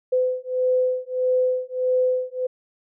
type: beating tone pair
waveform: sine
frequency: 507 / 508.6 Hz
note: B4 / C5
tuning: +45 / -49 cents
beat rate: 1.6 Hz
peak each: -22 dBFS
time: 0.12-2.47 s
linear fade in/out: 10 ms
effects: none